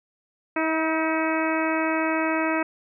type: harmonic tone with a mistuned harmonic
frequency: 320 Hz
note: D#4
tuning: 49 cents sharp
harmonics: 1 / 2 / 3 / 4 / 5 / 6 / 7 / 8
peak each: -25 / -28 / -30 / -31 / -32 / -33 / -33 / -34 dBFS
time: 0.56-2.63 s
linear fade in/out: 5 ms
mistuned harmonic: 5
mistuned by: -31 cents
effects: none